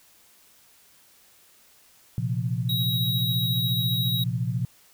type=chord; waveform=sine; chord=Bb suspended second; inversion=none; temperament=equal with one note detuned; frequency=116.54 / 130.81 / 173.01 Hz; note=Bb2 / C3 / F3; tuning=0 / 0 / -16 cents; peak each=-27 / -28 / -31 dBFS; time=2.18-4.65 s; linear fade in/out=0 ms
type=tone; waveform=square; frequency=3827 Hz; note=A#7; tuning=45 cents sharp; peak=-26 dBFS; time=2.69-4.24 s; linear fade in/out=5 ms
effects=white hiss -57 dBFS RMS until 4.93 s